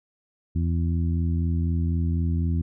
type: harmonic tone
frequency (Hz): 84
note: E2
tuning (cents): +33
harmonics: 1 / 2 / 3 / 4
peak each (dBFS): -22 / -28 / -32 / -40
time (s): 0.55-2.62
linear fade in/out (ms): 10
effects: none